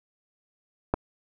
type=clicks; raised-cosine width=1 ms; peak=-8 / -18 dBFS; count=2; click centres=0.939 / 0.942 s; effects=none